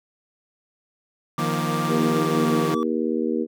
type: tone with pitch glide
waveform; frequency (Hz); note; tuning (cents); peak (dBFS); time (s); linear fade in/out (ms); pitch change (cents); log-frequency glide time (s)
triangle; 1174.7 to 1151.9; D6 to D6; 0 to -34; -26; 1.38-2.83; 0; -34; 2.21-2.58
type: chord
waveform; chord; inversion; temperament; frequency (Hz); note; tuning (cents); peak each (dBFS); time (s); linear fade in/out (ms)
sawtooth; Eb suspended second; none; equal with one note detuned; 155.56 / 174.61 / 235.4; Eb3 / F3 / Bb3; 0 / 0 / +17; -22 / -24 / -24; 1.38-2.75; 10
type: harmonic tone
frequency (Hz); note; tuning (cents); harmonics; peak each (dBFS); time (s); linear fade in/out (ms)
79.2; D#2; +31; 3 / 4 / 5 / 6; -25 / -26 / -27 / -28; 1.87-3.47; 50
effects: none